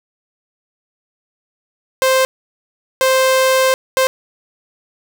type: tone bursts at uneven times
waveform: sawtooth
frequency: 523.3 Hz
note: C5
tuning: in tune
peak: -7 dBFS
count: 3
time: 2.02-2.25 / 3.01-3.74 / 3.97-4.07 s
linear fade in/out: 0 ms
effects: none